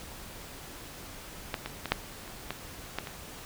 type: clicks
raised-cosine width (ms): 0.3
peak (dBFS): -14 / -18 / -17 / -7 / -30 / -16 / -14 / -23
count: 8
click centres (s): 1.542 / 1.66 / 1.857 / 1.92 / 2.278 / 2.506 / 2.986 / 3.072
effects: pink hiss -45 dBFS RMS until 3.45 s